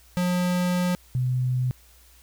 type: tone pair in turn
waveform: square / sine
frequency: 179.1 / 126.64 Hz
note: F3 / B2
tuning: +44 / +44 cents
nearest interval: tritone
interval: 600 cents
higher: first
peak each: -22 / -21 dBFS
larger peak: second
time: 0.17-0.95 / 1.15-1.71 s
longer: first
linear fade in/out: 0 ms
effects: added 60 Hz sine -54 dBFS peak until 2.22 s + white hiss -56 dBFS RMS until 2.22 s